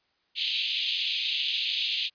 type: band-pass noise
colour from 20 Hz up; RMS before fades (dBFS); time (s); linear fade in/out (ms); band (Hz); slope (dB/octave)
pink; -29; 0.35-2.1; 50; 2700 to 4200; 48
effects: white hiss -71 dBFS RMS until 2.14 s + resampled to 11025 Hz